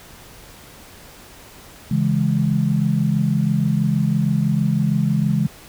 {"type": "chord", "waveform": "sine", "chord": "C# minor", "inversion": "none", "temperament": "equal", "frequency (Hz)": [138.59, 164.81, 207.7], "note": ["C#3", "E3", "G#3"], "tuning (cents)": [0, 0, 0], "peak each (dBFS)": -20, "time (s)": [1.91, 5.47], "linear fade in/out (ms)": 5, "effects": ["pink hiss -43 dBFS RMS until 5.68 s"]}